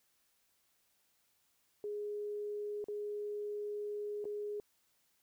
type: tone with dropouts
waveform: sine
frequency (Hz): 415.3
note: G#4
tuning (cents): 0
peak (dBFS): -37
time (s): 1.84-4.6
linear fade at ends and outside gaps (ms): 1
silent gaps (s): 2.842-2.884 / 4.243-4.253
effects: white hiss -75 dBFS RMS until 5.22 s